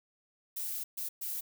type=noise bursts at uneven times; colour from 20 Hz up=violet; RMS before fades=-37 dBFS; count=3; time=0.56-0.84 / 0.97-1.09 / 1.21-1.41 s; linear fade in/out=10 ms; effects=none